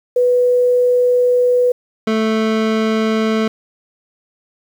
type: tone pair in turn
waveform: sine / 25% pulse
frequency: 493.9 / 220 Hz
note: B4 / A3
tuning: 0 / 0 cents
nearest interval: octave + major second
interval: 1400 cents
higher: first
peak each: -10 / -10 dBFS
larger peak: neither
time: 0.16-1.72 / 2.07-3.48 s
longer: first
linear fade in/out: 5 ms
effects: low-pass 4000 Hz 12 dB/octave + 7-bit